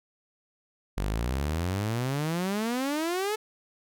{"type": "exponential sweep", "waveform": "sawtooth", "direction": "up", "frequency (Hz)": [46.38, 440], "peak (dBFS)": -23, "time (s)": [0.97, 3.36], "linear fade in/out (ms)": 10, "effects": []}